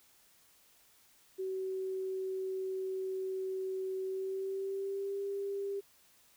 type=tone with pitch glide; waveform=sine; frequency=378.7 to 397.8 Hz; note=F#4 to G4; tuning=+40 to +25 cents; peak=-34 dBFS; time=1.38-5.81 s; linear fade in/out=20 ms; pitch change=+85 cents; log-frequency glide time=4.03-5.21 s; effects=white hiss -65 dBFS RMS until 6.36 s